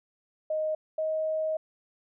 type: tone pair in turn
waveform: sine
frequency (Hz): 622.3 / 629.2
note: D#5 / D#5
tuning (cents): 0 / +19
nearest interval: unison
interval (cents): 19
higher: second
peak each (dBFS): -26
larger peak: neither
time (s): 0.5-0.75 / 0.98-1.57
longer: second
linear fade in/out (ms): 5
effects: none

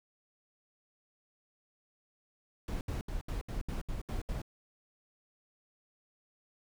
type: noise bursts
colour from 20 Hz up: brown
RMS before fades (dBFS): -36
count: 9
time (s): 2.68-4.418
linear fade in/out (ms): 2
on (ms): 130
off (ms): 71
effects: none

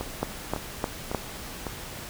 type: two click trains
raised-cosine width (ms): 1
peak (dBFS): -17 / -11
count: 4 / 4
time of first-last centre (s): 0.01-1.667 / 0.23-1.147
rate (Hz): 1.81 / 3.27
effects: pink hiss -39 dBFS RMS until 2.09 s

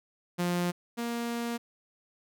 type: tone pair in turn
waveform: sawtooth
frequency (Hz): 176 / 235.3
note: F3 / A#3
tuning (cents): +14 / +16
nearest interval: perfect fourth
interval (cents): 502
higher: second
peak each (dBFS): -23 / -27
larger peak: first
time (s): 0.38-0.72 / 0.97-1.58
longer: second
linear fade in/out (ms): 20
effects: none

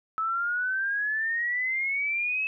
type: exponential sweep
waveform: sine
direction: up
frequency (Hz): 1296 to 2600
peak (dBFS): -25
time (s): 0.18-2.47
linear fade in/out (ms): 0
effects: none

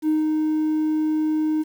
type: tone with ADSR envelope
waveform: triangle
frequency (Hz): 310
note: D#4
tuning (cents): -6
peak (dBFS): -13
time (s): 0.02-1.64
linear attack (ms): 61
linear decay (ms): 150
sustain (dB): -3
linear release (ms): 30
effects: tanh soft clip ceiling -13 dBFS + 8-bit

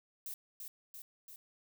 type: noise with echo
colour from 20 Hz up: violet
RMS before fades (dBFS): -43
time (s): 0.26-0.34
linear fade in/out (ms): 2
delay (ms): 340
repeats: 3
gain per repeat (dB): -3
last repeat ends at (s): 1.36
effects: none

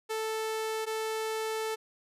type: tone pair in turn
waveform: sawtooth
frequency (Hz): 440 / 440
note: A4 / A4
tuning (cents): 0 / 0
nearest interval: unison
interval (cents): 0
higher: neither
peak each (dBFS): -27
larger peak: neither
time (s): 0.09-0.86 / 0.86-1.76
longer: second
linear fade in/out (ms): 20
effects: resampled to 32000 Hz

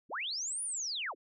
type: linear two-way sweep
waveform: sine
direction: up then down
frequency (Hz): 115 to 9900 to 222.5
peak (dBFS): -34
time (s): 0.09-1.15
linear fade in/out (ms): 50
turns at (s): 0.63
effects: none

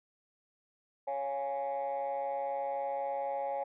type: chord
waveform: sine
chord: Db major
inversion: none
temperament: equal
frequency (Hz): 554.4 / 698.5 / 830.6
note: Db5 / F5 / Ab5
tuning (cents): 0 / 0 / 0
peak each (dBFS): -34 / -39 / -34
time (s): 1.07-3.64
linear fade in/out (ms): 10
effects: tanh soft clip ceiling -28 dBFS

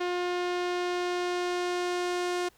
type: tone with low-pass filter sweep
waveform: sawtooth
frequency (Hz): 356.1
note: F4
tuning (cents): +34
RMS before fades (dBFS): -30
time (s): 0-2.49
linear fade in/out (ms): 10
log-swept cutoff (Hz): 3900 to 7900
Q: 0.82
effects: pink hiss -62 dBFS RMS until 2.57 s

